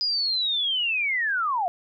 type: linear sweep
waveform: sine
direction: down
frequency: 4978 to 673 Hz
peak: -22 dBFS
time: 0.01-1.68 s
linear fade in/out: 0 ms
effects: none